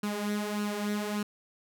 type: tone with flanger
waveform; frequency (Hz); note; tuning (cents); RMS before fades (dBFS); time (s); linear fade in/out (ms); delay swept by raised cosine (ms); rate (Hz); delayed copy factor
sawtooth; 207.7; G#3; 0; -32; 0.03-1.23; 5; 0.71 to 4.31; 1.7; +0.6
effects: none